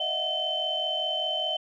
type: tone cluster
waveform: sine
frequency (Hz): 616 / 661 / 736 / 3072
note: D#5 / E5 / F#5 / G7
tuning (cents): -17 / +5 / -9 / -36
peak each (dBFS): -34 / -35 / -35 / -27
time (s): 0-1.57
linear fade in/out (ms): 5
effects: tanh soft clip ceiling -16 dBFS